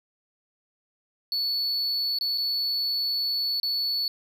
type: tone with dropouts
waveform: triangle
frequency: 4435 Hz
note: C#8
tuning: in tune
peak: -23 dBFS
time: 1.32-4.08 s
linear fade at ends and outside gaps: 1 ms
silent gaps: 2.187-2.21 / 2.376-2.381 / 3.6-3.631 s
effects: none